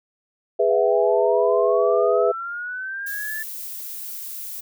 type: chord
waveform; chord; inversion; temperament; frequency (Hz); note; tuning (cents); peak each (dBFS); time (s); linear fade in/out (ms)
sine; E major; first; just; 412 / 494.4 / 659.3; G#4 / B4 / E5; -14 / +2 / 0; -20; 0.59-2.32; 10
type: linear sweep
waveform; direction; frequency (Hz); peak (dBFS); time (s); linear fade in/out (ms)
sine; up; 699 to 1760; -27; 0.7-3.43; 5
type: noise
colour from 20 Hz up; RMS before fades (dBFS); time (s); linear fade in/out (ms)
violet; -33; 3.06-4.61; 10
effects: none